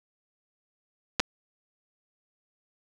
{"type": "clicks", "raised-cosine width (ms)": 0.2, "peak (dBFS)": -6, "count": 2, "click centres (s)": [1.197, 1.201], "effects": []}